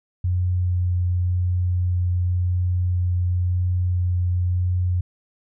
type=tone with vibrato; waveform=sine; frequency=89.6 Hz; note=F2; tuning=45 cents sharp; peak=-18 dBFS; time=0.24-5.01 s; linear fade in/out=5 ms; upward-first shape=triangle; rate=0.94 Hz; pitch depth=9 cents each way; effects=none